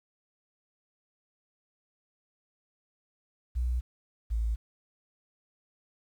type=tone pair in turn; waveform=sine; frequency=61.1 / 55.62 Hz; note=B1 / A1; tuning=-18 / +19 cents; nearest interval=major second; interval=163 cents; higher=first; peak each=-26 dBFS; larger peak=neither; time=3.55-3.81 / 4.3-4.56 s; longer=neither; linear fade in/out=20 ms; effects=10-bit